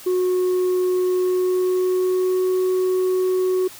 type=tone with pitch glide; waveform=sine; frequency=365.4 to 370.1 Hz; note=F#4 to F#4; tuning=-22 to 0 cents; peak=-14 dBFS; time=0.06-3.68 s; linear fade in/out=10 ms; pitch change=+22 cents; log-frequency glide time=1.15-2.51 s; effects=tanh soft clip ceiling -16 dBFS + white hiss -41 dBFS RMS until 3.79 s